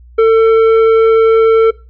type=tone with tanh clipping; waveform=triangle; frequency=448.3 Hz; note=A4; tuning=32 cents sharp; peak=-6 dBFS; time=0.18-1.71 s; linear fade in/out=10 ms; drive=13 dB; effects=noise-tail reverb RT60 0.3 s tail -21 dB re dry + added 60 Hz sine -36 dBFS peak until 1.89 s